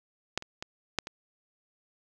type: clicks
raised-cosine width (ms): 0.2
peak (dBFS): -10 / -25 / -19 / -9 / -21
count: 5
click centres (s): 0.376 / 0.424 / 0.625 / 0.987 / 1.071
effects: none